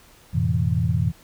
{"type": "chord", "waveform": "sine", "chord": "F major seventh", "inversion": "none", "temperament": "equal with one note detuned", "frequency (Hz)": [87.31, 110, 127.53, 164.81], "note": ["F2", "A2", "C3", "E3"], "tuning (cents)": [0, 0, -44, 0], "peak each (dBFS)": -24, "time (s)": [0.33, 1.12], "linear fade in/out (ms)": 20, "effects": ["pink hiss -52 dBFS RMS until 1.23 s"]}